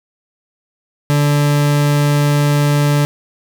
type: tone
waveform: 40% pulse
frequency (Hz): 145.7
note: D3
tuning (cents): -13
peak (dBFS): -10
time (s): 1.1-3.05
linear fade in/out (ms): 0
effects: none